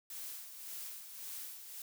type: noise with tremolo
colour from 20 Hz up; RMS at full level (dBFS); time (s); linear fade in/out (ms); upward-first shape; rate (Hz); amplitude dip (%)
blue; -44; 0.1-1.82; 2; sine; 1.8; 55
effects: none